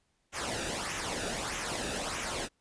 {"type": "noise with flanger", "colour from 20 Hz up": "pink", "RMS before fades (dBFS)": -35, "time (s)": [0.32, 2.49], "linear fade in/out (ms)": 50, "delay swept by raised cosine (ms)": [0.22, 0.96], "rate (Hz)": 1.6, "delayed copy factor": -0.6, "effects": ["pink hiss -75 dBFS RMS until 2.6 s", "resampled to 22050 Hz"]}